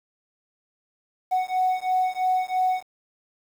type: beating tone pair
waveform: triangle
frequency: 740 / 743 Hz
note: F#5 / F#5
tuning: 0 / +7 cents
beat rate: 3 Hz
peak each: -21 dBFS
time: 1.31-2.83 s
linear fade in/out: 20 ms
effects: tanh soft clip ceiling -15 dBFS + 8-bit